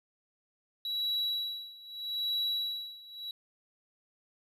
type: tone with tremolo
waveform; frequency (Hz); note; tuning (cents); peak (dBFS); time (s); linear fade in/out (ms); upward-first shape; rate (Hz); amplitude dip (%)
triangle; 3907; B7; -19; -27; 0.85-3.31; 2; sine; 0.8; 90
effects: resampled to 32000 Hz